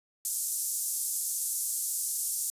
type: band-pass noise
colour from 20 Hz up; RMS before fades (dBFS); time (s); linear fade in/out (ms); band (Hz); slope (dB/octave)
white; -32; 0.25-2.5; 0; 6800 to 12000; 24
effects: resampled to 32000 Hz